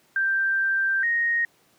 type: tone pair in turn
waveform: sine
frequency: 1573 / 1867.3 Hz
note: G6 / A#6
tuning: +6 / +2 cents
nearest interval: minor third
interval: 296 cents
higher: second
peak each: -20 dBFS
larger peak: neither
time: 0.16-1.03 / 1.03-1.45 s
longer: first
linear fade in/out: 2 ms
effects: pink hiss -61 dBFS RMS until 1.78 s + high-pass 150 Hz 12 dB/octave